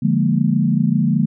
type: chord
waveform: sine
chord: Bb dominant seventh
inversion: first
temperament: equal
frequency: 146.83 / 174.61 / 207.7 / 233.1 Hz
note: D3 / F3 / Ab3 / Bb3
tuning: 0 / 0 / 0 / 0 cents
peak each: -19 dBFS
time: 0.02-1.26 s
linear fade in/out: 10 ms
effects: none